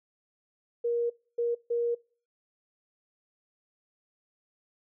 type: tone bursts at uneven times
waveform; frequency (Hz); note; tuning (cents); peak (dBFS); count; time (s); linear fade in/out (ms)
sine; 472.6; A#4; +24; -25; 3; 0.84-1.1 / 1.38-1.55 / 1.7-1.95; 10
effects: noise-tail reverb RT60 0.4 s tail -24 dB re dry